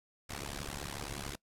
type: noise with amplitude modulation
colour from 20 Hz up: pink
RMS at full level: -37 dBFS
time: 0.29-1.36 s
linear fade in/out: 10 ms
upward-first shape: sine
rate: 71 Hz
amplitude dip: 100%
effects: noise-tail reverb RT60 0.1 s tail -22 dB re dry + low-pass 11000 Hz 12 dB/octave